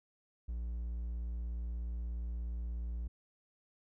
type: tone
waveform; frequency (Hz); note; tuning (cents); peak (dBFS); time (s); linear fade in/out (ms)
triangle; 58.4; A#1; +4; -34; 0.48-3.08; 10
effects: none